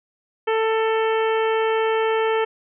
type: harmonic tone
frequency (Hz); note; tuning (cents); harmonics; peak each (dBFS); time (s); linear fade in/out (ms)
443.9; A4; +15; 1 / 2 / 3 / 4 / 5 / 6 / 7; -19 / -25 / -29 / -31 / -33 / -35 / -36; 0.47-2.45; 10
effects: none